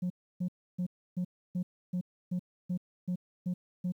sine tone bursts, 179.7 Hz, F3, 50 cents sharp, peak -27 dBFS, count 11, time 0.02-3.922 s, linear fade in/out 10 ms, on 82 ms, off 300 ms, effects tanh soft clip ceiling -28 dBFS + 11-bit

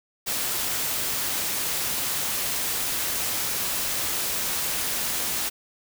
white noise, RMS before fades -27 dBFS, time 0.26-5.5 s, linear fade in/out 20 ms, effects none

